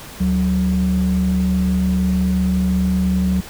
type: tone pair together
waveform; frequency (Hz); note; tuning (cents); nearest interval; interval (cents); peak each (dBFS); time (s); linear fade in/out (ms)
sine; 73.42 / 185.01; D2 / F#3; 0 / 0; octave + major third; 1600; -19 / -14; 0.2-3.41; 10
effects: tanh soft clip ceiling -10 dBFS + pink hiss -36 dBFS RMS until 3.49 s